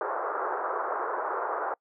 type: band-pass noise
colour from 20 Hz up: white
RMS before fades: -31 dBFS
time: 0.01-1.74 s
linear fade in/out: 2 ms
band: 380 to 1400 Hz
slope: 48 dB/octave
effects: noise-tail reverb RT60 0.1 s tail -26 dB re dry